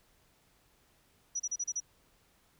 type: tone bursts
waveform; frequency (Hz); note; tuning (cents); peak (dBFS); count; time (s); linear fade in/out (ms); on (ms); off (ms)
sine; 5860; F#8; -18; -31; 6; 1.35-1.803; 10; 48; 33
effects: pink hiss -68 dBFS RMS until 2.59 s